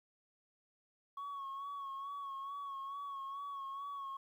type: tone with vibrato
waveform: sine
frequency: 1108.7 Hz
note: C#6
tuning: in tune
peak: -39 dBFS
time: 1.17-4.17 s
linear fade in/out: 5 ms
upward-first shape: sine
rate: 2.3 Hz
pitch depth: 40 cents each way
effects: tanh soft clip ceiling -39 dBFS + 12-bit